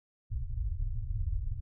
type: low-pass noise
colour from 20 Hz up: pink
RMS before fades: -33 dBFS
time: 0.3-1.61 s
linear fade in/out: 20 ms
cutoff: 120 Hz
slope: 96 dB/octave
effects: none